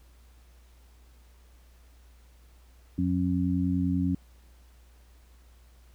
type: harmonic tone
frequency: 90.2 Hz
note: F#2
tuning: 44 cents flat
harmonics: 1 / 2 / 3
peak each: -30 / -28 / -27 dBFS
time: 2.98-4.15 s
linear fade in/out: 5 ms
effects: added 60 Hz sine -53 dBFS peak until 5.94 s + pink hiss -64 dBFS RMS until 5.94 s